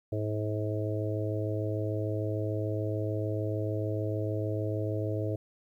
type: harmonic tone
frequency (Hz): 106.7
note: G#2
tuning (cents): +47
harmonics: 1 / 3 / 4 / 5 / 6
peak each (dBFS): -31 / -36 / -37 / -38 / -39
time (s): 0.12-5.36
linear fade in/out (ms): 5
effects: 11-bit